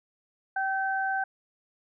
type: tone pair together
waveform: sine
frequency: 772 / 1544 Hz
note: G5 / G6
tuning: -27 / -27 cents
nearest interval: octave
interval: 1200 cents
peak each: -28 / -29 dBFS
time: 0.56-1.24 s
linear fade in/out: 5 ms
effects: none